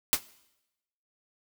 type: noise with exponential decay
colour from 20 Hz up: white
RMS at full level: -18 dBFS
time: 0.13-0.21 s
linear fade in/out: 0 ms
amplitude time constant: 17 ms
effects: noise-tail reverb RT60 0.9 s tail -20 dB re dry